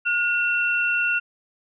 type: tone pair together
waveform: sine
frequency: 1437 / 2715 Hz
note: F6 / F7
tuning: +49 / -50 cents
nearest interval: major seventh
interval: 1101 cents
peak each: -22 / -22 dBFS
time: 0.05-1.2 s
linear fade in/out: 20 ms
effects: none